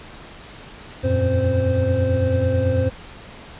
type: tone cluster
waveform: triangle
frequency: 83.6 / 92.7 / 117.7 / 262.6 / 519 Hz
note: E2 / F#2 / A#2 / C4 / C5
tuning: +25 / +4 / +17 / +6 / -14 cents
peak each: -25 / -18 / -23 / -25 / -19 dBFS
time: 1.03-2.9 s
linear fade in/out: 20 ms
effects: pink hiss -40 dBFS RMS until 3.59 s + resampled to 8000 Hz